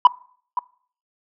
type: tone with echo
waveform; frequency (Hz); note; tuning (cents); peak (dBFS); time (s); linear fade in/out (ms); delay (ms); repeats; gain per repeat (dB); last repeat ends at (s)
sine; 987.8; B5; 0; -3; 0.05-0.07; 2; 520; 1; -15; 0.59
effects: noise-tail reverb RT60 0.5 s tail -22 dB re dry + tanh soft clip ceiling -5 dBFS